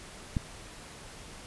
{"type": "click", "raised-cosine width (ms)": 5, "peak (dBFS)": -15, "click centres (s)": 0.368, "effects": ["pink hiss -47 dBFS RMS until 1.46 s", "resampled to 24000 Hz"]}